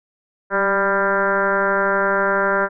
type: tone with frequency modulation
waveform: sine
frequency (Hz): 989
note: B5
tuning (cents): +2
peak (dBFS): -15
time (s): 0.5-2.69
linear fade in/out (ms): 50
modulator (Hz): 199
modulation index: 3.4
effects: none